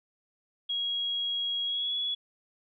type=tone with pitch glide; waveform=sine; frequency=3300 to 3383 Hz; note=G#7 to G#7; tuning=-12 to +31 cents; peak=-28 dBFS; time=0.69-2.15 s; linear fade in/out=10 ms; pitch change=+43 cents; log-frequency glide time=1.66-1.94 s; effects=none